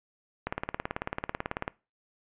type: click train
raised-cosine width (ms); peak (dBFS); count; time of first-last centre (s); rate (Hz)
0.5; -15; 23; 0.47-1.679; 18.2
effects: noise-tail reverb RT60 0.3 s tail -22 dB re dry + resampled to 8000 Hz